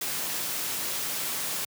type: noise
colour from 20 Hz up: white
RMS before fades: -31 dBFS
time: 0.01-1.65 s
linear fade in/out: 5 ms
effects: high-pass 100 Hz 12 dB/octave